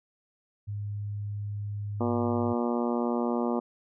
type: tone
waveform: sine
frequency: 102.9 Hz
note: G#2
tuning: 16 cents flat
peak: -31 dBFS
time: 0.67-2.54 s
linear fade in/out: 20 ms
type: harmonic tone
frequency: 119.5 Hz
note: A#2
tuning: 43 cents sharp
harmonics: 2 / 3 / 4 / 5 / 6 / 7 / 8 / 9 / 10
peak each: -28 / -32 / -34 / -36 / -38 / -39 / -40 / -41 / -42 dBFS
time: 2-3.6 s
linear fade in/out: 10 ms
effects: none